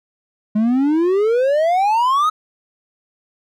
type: exponential sweep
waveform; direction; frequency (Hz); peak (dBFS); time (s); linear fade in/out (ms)
triangle; up; 207.7 to 1288; -11; 0.55-2.3; 10
effects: none